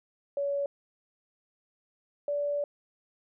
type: tone pair in turn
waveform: sine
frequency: 565 / 578.5 Hz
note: C#5 / D5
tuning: +33 / -26 cents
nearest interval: unison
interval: 41 cents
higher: second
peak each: -27 dBFS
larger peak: neither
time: 0.37-0.66 / 2.28-2.64 s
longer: second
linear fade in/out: 2 ms
effects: none